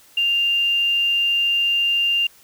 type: tone with quantisation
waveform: sine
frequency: 2794 Hz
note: F7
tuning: in tune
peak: -16 dBFS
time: 0.17-2.27 s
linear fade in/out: 5 ms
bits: 7
effects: white hiss -51 dBFS RMS until 2.43 s